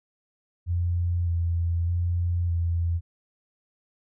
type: tone with vibrato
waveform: sine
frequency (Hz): 86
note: F2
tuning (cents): -26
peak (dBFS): -22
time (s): 0.66-3.01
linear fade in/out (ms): 50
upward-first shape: square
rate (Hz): 0.82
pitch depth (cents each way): 21
effects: none